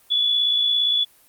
sine tone with amplitude modulation, 3426 Hz, A7, 47 cents flat, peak -15 dBFS, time 0.1-1.05 s, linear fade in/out 20 ms, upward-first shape sine, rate 57.4 Hz, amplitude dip 40%, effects white hiss -55 dBFS RMS until 1.28 s + Opus 32 kbps

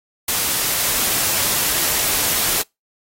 white noise, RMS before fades -19 dBFS, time 0.28-2.62 s, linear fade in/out 5 ms, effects noise-tail reverb RT60 0.2 s tail -26 dB re dry + AAC 48 kbps

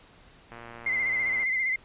click train, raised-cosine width 0.5 ms, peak -28 dBFS, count 108, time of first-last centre 0.52-1.435 s, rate 117 Hz
sine tone with vibrato, 2071 Hz, C7, 18 cents flat, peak -24 dBFS, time 0.86-1.76 s, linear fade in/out 5 ms, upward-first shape sine, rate 15 Hz, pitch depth 53 cents each way
effects pink hiss -55 dBFS RMS until 1.84 s + resampled to 8000 Hz

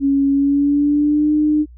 sine tone with pitch glide, 277.2 to 302.3 Hz, C#4 to D#4, 0 to -50 cents, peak -12 dBFS, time 0-1.66 s, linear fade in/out 50 ms, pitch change +150 cents, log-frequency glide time 0.31-1.33 s, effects added 60 Hz sine -38 dBFS peak until 1.77 s

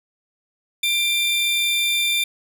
45% pulse tone pair together, 2371 / 3577 Hz, D7 / A7, +16 / +28 cents, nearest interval perfect fifth, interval 712 cents, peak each -21 dBFS, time 0.83-2.24 s, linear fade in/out 5 ms, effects none

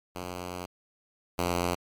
5% pulse tone pair in turn, 89.8 / 87.85 Hz, F2 / F2, +49 / +11 cents, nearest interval unison, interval 38 cents, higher first, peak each -24 / -15 dBFS, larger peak second, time 0.15-0.66 / 1.38-1.75 s, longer first, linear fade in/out 10 ms, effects MP3 96 kbps

